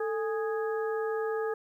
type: harmonic tone with a mistuned harmonic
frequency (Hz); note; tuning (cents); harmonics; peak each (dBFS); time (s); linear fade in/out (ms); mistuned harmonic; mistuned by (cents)
415.3; G#4; 0; 1 / 2 / 3 / 4; -29 / -39 / -40 / -41; 0-1.54; 5; 1; +110
effects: 11-bit